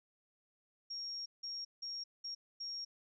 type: tone bursts at uneven times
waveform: sine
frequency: 5570 Hz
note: F8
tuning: 5 cents flat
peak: -40 dBFS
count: 5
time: 0.9-1.26 / 1.43-1.65 / 1.82-2.04 / 2.24-2.35 / 2.6-2.85 s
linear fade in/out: 10 ms
effects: none